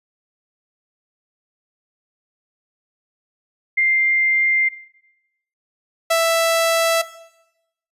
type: tone pair in turn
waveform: sine / sawtooth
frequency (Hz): 2099 / 661.1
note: C7 / E5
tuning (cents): +5 / +5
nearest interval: octave + minor sixth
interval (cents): 2000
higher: first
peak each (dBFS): -14 / -10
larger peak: second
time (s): 3.77-4.69 / 6.1-7.02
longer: neither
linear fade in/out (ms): 10
effects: noise-tail reverb RT60 0.9 s tail -17 dB re dry + resampled to 32000 Hz